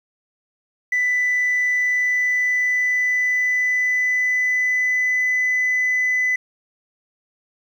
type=tone with pitch glide; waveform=sine; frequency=1989 to 2005 Hz; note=B6 to B6; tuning=+12 to +26 cents; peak=-15 dBFS; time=0.92-6.36 s; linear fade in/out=5 ms; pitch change=+14 cents; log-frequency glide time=1.75-5.35 s; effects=tanh soft clip ceiling -14 dBFS + 8-bit